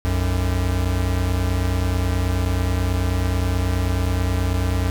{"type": "tone pair together", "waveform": "square", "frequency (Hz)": [61.74, 91.05], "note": ["B1", "F#2"], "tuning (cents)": [0, -27], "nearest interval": "perfect fifth", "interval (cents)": 673, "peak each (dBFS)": [-23, -21], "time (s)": [0.05, 4.9], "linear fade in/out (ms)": 0, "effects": []}